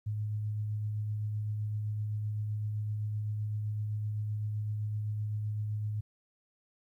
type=tone with tremolo; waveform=sine; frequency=106 Hz; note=G#2; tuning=36 cents sharp; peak=-30 dBFS; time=0.06-6.01 s; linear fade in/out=10 ms; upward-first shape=triangle; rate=7.8 Hz; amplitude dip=25%; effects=12-bit